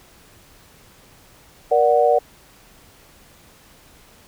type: chord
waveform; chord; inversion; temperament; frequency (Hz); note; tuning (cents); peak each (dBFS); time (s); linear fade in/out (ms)
sine; Bb augmented; none; equal with one note detuned; 472.9 / 587.3 / 740; Bb4 / D5 / F#5; +25 / 0 / 0; -17; 1.71-2.19; 10
effects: pink hiss -50 dBFS RMS until 4.27 s